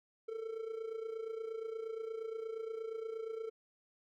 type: tone with amplitude modulation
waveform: triangle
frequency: 447.3 Hz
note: A4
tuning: 28 cents sharp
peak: -34 dBFS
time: 0.28-3.5 s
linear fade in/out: 10 ms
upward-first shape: sine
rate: 28.5 Hz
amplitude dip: 70%
effects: none